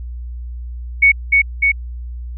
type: tone with echo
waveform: sine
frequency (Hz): 2224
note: C#7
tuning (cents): +5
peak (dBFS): -6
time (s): 1.02-1.12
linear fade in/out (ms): 10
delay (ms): 300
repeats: 2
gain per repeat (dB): -2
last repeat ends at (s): 1.72
effects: added 60 Hz sine -25 dBFS peak until 2.37 s